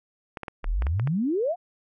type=clicks; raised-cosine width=0.5 ms; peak=-19 dBFS; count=8; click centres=0.372 / 0.433 / 0.482 / 0.643 / 0.822 / 0.868 / 0.997 / 1.074 s
type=exponential sweep; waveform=sine; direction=up; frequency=30.94 to 750 Hz; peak=-22 dBFS; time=0.63-1.56 s; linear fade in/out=50 ms
effects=none